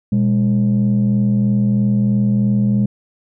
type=tone pair together; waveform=sine; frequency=121.24 / 204.3 Hz; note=B2 / G#3; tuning=-32 / -28 cents; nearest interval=major sixth; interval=904 cents; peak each=-15 / -12 dBFS; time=0.12-2.86 s; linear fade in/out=5 ms; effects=tanh soft clip ceiling -9 dBFS